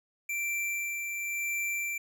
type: tone with tremolo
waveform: square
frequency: 2349 Hz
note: D7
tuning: in tune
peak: -30 dBFS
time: 0.29-1.98 s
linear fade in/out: 5 ms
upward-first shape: sine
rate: 0.95 Hz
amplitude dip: 35%
effects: none